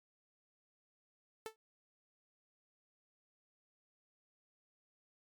sawtooth tone with exponential decay, 440.3 Hz, A4, 1 cent sharp, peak -34 dBFS, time 1.46-1.56 s, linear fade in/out 0 ms, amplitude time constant 20 ms, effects MP3 96 kbps

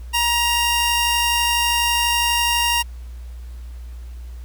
sawtooth tone pair together, 948.7 / 2794 Hz, A#5 / F7, +30 / 0 cents, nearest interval octave + perfect fifth, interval 1870 cents, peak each -16 dBFS, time 0.13-2.83 s, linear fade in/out 20 ms, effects added 60 Hz sine -31 dBFS peak until 4.44 s + pink hiss -53 dBFS RMS until 4.44 s

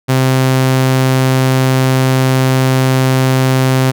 sawtooth tone, 130.8 Hz, C3, in tune, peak -5 dBFS, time 0.08-3.92 s, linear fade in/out 20 ms, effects none

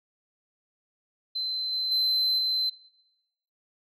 sine tone with level steps, 4071 Hz, C8, 48 cents flat, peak -27 / -25 / -19 / -22 dBFS, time 1.35-2.7 s, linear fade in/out 10 ms, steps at 1.72 / 1.91 / 2.38 s, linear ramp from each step 10 ms, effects noise-tail reverb RT60 0.9 s tail -21 dB re dry + tanh soft clip ceiling -21 dBFS

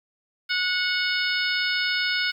harmonic tone, 733 Hz, F#5, 16 cents flat, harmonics 2 / 3 / 4 / 5 / 6 / 7, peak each -26 / -28 / -31 / -32 / -31 / -31 dBFS, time 0.49-2.32 s, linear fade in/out 20 ms, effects 9-bit

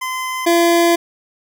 25% pulse tone pair in turn, 1029 / 340.7 Hz, C6 / F4, -29 / -43 cents, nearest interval octave + perfect fifth, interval 1914 cents, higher first, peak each -17 / -7 dBFS, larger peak second, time 0.01-0.46 / 0.46-0.96 s, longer second, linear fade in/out 10 ms, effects none

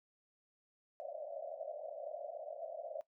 pink band-pass noise, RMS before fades -45 dBFS, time 1-3.01 s, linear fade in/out 0 ms, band 560 to 680 Hz, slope 96 dB/octave, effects noise-tail reverb RT60 0.1 s tail -18 dB re dry

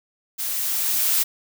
blue noise with level ramp, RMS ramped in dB -27 to -19 dBFS, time 0.38-1.24 s, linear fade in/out 20 ms, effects none

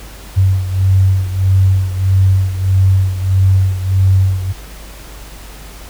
sine beating tone pair, 94.7 / 96.3 Hz, F#2 / G2, +41 / -30 cents, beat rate 1.6 Hz, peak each -10 / -15 dBFS, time 0.36-4.53 s, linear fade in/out 20 ms, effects added 50 Hz sine -32 dBFS peak until 5.89 s + pink hiss -36 dBFS RMS until 5.89 s

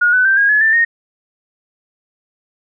sine tone with pitch steps, 1439 / 1501 / 1565.6 / 1633 / 1703.4 / 1776.7 / 1853.3 Hz, F#6 / F#6 / G6 / G#6 / G#6 / A6 / A#6, -49 / +24 / -3 / -30 / +43 / +16 / -11 cents, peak -9 dBFS, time 0.01-0.85 s, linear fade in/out 10 ms, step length 120 ms, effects none

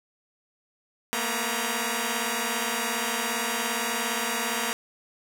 5% pulse tone cluster, 224.2 / 241.6 / 947 Hz, A3 / B3 / A#5, +33 / -38 / +27 cents, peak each -19 dBFS, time 1.13-4.73 s, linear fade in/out 0 ms, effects none

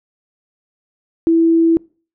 sine tone, 330 Hz, E4, 2 cents sharp, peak -9 dBFS, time 1.27-1.77 s, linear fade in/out 0 ms, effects noise-tail reverb RT60 0.4 s tail -26 dB re dry

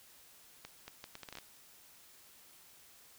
accelerating click train, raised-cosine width 0.2 ms, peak -28 dBFS, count 10, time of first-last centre 0.65-1.386 s, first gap 230 ms, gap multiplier 0.7, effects white hiss -60 dBFS RMS until 3.18 s

